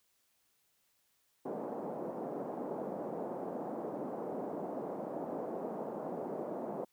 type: band-pass noise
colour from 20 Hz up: white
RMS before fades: -40 dBFS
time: 1.45-6.85 s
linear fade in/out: 10 ms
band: 190 to 710 Hz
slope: 24 dB/octave
effects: white hiss -75 dBFS RMS until 6.92 s